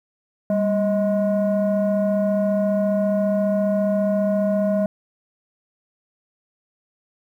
sine tone pair together, 198.3 / 629.6 Hz, G3 / D#5, +20 / +20 cents, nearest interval octave + minor sixth, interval 2000 cents, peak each -18 dBFS, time 0.5-4.86 s, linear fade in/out 2 ms, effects tanh soft clip ceiling -14 dBFS + 9-bit

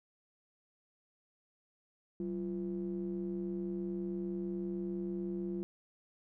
triangle ring-modulated tone, 77.78 Hz, D#2, in tune, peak -30 dBFS, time 2.2-5.63 s, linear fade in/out 0 ms, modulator 268 Hz, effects none

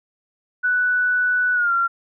sine tone with pitch glide, 1484 to 1376.6 Hz, F#6 to F6, +5 to -25 cents, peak -16 dBFS, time 0.63-1.88 s, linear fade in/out 20 ms, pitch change -130 cents, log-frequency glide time 1.54-1.72 s, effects none

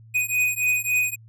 square beating tone pair, 2489 / 2492.6 Hz, D#7 / D#7, 0 / +2 cents, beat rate 3.6 Hz, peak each -24 dBFS, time 0.14-1.16 s, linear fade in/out 20 ms, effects added 112 Hz sine -45 dBFS peak until 1.28 s

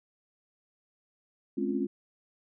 sine chord, Db major seventh, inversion second, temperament equal with one note detuned, 211 / 261.6 / 277.2 / 349.2 Hz, Ab3 / C4 / Db4 / F4, +28 / 0 / 0 / 0 cents, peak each -33 dBFS, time 1.57-1.87 s, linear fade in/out 10 ms, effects none

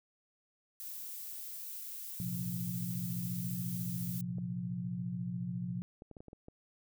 violet noise, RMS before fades -44 dBFS, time 0.8-4.21 s, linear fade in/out 0 ms
sine chord, Bb suspended second, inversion none, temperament equal with one note detuned, 116.54 / 130.81 / 177.26 Hz, Bb2 / C3 / F3, 0 / 0 / +26 cents, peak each -42 / -42 / -37 dBFS, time 2.2-5.82 s, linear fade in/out 0 ms
clicks, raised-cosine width 2 ms, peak -36 dBFS, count 8, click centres 4.384 / 6.021 / 6.113 / 6.168 / 6.205 / 6.283 / 6.331 / 6.484 s
effects none

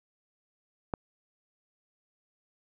click, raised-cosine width 1 ms, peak -16 dBFS, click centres 0.938 s, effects none

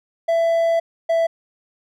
triangle tone pair in turn, 666 / 662.2 Hz, E5 / E5, +18 / +8 cents, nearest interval unison, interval 10 cents, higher first, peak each -13 dBFS, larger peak neither, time 0.28-0.8 / 1.09-1.27 s, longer first, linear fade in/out 10 ms, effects none

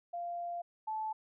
sine tone pair in turn, 694 / 870.6 Hz, F5 / A5, -11 / -19 cents, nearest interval major third, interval 392 cents, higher second, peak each -36 / -34 dBFS, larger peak second, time 0.13-0.62 / 0.87-1.13 s, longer first, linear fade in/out 10 ms, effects none

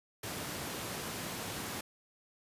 pink high-pass noise, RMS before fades -40 dBFS, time 0.23-1.81 s, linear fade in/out 5 ms, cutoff 110 Hz, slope 12 dB/octave, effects resampled to 32000 Hz

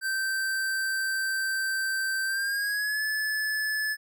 square tone with pitch glide, 1557 to 1727.6 Hz, G6 to A6, -12 to -32 cents, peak -27 dBFS, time 0.01-3.97 s, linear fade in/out 50 ms, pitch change +180 cents, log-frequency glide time 2.25-3.03 s, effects none

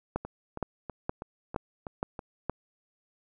two click trains, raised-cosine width 1 ms, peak -23 / -15 dBFS, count 7 / 6, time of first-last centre 0.25-2.192 / 0.16-2.496 s, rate 3.09 / 2.14 Hz, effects none

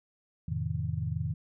sine chord, F dominant seventh, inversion none, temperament just, 87.31 / 109.13 / 130.96 / 157.15 Hz, F2 / A2 / C3 / Eb3, 0 / -14 / +2 / +18 cents, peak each -35 / -35 / -36 / -34 dBFS, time 0.48-1.34 s, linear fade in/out 5 ms, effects none

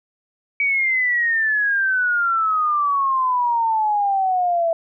sine exponential sweep, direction down, 2280 to 657 Hz, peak -16 dBFS, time 0.6-4.73 s, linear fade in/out 2 ms, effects none

